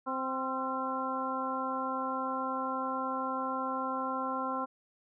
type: harmonic tone with a mistuned harmonic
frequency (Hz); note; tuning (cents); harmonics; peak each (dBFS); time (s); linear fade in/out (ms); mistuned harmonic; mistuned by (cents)
261.6; C4; 0; 1 / 2 / 3 / 4 / 5; -38 / -39 / -39 / -35 / -38; 0.06-4.66; 20; 5; +57
effects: none